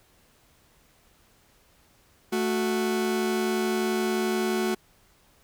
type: tone pair together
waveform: 40% pulse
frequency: 220 / 368.5 Hz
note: A3 / F#4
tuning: 0 / -7 cents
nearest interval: major sixth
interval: 893 cents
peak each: -27 / -25 dBFS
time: 2.32-4.75 s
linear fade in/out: 10 ms
effects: pink hiss -61 dBFS RMS until 5.43 s